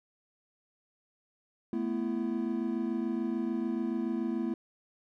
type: chord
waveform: triangle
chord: A suspended second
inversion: none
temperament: equal with one note detuned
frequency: 220 / 246.9 / 334.6 Hz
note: A3 / B3 / E4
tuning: 0 / 0 / +26 cents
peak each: -32 dBFS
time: 1.73-4.54 s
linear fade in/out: 2 ms
effects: none